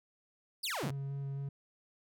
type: exponential sweep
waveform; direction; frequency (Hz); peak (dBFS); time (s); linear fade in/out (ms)
sawtooth; down; 5360 to 103.83; -31; 0.63-0.91; 10
type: tone with vibrato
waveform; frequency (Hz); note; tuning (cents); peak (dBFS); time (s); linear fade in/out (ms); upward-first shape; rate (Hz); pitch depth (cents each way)
triangle; 138.59; C#3; 0; -34; 0.83-1.49; 5; square; 3.7; 8
effects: none